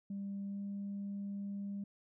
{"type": "tone with pitch glide", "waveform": "sine", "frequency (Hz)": [198.6, 200.2], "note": ["G3", "G3"], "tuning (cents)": [23, 37], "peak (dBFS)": -37, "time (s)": [0.1, 1.84], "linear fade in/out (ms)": 5, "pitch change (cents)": 14, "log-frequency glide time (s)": [0.46, 0.6], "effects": ["tanh soft clip ceiling -35 dBFS"]}